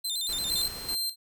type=tone with vibrato; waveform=sawtooth; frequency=3843 Hz; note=B7; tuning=48 cents flat; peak=-26 dBFS; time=0.04-0.67 s; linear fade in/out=10 ms; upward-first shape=square; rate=8.7 Hz; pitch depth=110 cents each way
type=noise; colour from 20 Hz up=pink; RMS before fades=-42 dBFS; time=0.29-0.95 s; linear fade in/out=0 ms
type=tone with tremolo; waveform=sawtooth; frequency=4147 Hz; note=C8; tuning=16 cents flat; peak=-25 dBFS; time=0.47-1.16 s; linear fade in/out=50 ms; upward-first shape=square; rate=2.4 Hz; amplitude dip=70%
effects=none